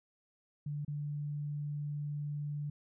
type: tone with dropouts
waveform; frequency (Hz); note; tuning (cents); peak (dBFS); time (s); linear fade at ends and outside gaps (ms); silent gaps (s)
sine; 146.7; D3; -2; -35; 0.66-2.7; 5; 0.849-0.879
effects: none